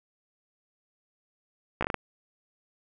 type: slowing click train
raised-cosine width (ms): 0.5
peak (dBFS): -12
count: 6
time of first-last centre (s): 1.81-1.943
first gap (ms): 15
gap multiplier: 1.29
effects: none